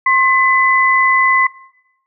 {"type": "tone pair together", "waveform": "sine", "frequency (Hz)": [1066.1, 2010], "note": ["C6", "B6"], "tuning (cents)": [32, 30], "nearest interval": "major seventh", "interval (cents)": 1098, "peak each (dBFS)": -12, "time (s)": [0.06, 1.47], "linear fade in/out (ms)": 5, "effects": ["noise-tail reverb RT60 0.9 s tail -22 dB re dry"]}